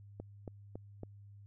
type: click train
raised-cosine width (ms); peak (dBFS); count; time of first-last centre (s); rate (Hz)
2; -30; 4; 0.2-1.033; 3.6
effects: added 101 Hz sine -52 dBFS peak until 1.46 s